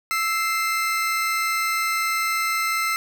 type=tone pair together; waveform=40% pulse; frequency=1318.5 / 2093 Hz; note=E6 / C7; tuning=0 / 0 cents; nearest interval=minor sixth; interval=800 cents; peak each=-23 dBFS; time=0.11-2.96 s; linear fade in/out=0 ms; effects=none